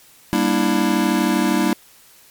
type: chord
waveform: square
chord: E half-diminished seventh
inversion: first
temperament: just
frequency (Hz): 197.78 / 237.3 / 296.7 / 329.6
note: G3 / Bb3 / D4 / E4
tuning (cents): +16 / +31 / +18 / 0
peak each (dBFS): -22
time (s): 0.33-1.73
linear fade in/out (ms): 0
effects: white hiss -49 dBFS RMS until 2.3 s + MP3 96 kbps